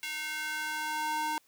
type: tone with high-pass filter sweep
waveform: square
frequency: 307 Hz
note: D#4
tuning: 23 cents flat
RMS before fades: -34 dBFS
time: 0.03-1.38 s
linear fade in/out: 0 ms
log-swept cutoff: 2300 to 730 Hz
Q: 2.2
effects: white hiss -67 dBFS RMS until 1.47 s